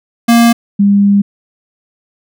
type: tone pair in turn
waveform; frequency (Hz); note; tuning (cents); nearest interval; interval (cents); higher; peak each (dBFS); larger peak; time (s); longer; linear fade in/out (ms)
square / sine; 233.9 / 201.1; A#3 / G3; +6 / +44; minor third; 262; first; -5; neither; 0.28-0.53 / 0.79-1.22; second; 10
effects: none